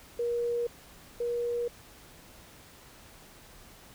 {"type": "tone pair in turn", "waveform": "sine", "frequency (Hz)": [475.2, 477.1], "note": ["A#4", "A#4"], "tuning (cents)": [33, 40], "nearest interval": "unison", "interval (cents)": 7, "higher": "second", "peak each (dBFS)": [-27, -28], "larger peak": "first", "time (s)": [[0.19, 0.67], [1.2, 1.68]], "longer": "neither", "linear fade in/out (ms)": 5, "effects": ["pink hiss -53 dBFS RMS until 3.94 s"]}